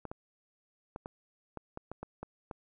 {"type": "clicks", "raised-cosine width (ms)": 1, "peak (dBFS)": -26, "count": 10, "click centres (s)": [0.053, 0.115, 0.961, 1.059, 1.573, 1.774, 1.916, 2.03, 2.23, 2.512], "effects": []}